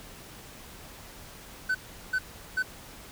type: tone bursts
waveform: triangle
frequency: 1514 Hz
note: F#6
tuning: 39 cents sharp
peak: -22 dBFS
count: 3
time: 1.69-2.627 s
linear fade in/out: 10 ms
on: 59 ms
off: 380 ms
effects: pink hiss -47 dBFS RMS until 3.11 s